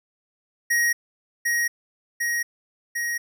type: tone with echo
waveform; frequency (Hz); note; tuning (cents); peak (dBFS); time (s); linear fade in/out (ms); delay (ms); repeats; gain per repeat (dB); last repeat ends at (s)
square; 1887; A#6; +21; -19; 0.7-0.93; 10; 750; 3; -2; 3.18
effects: none